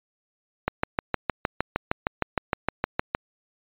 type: click train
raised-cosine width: 0.5 ms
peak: -7 dBFS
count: 17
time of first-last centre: 0.68-3.149 s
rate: 6.48 Hz
effects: resampled to 8000 Hz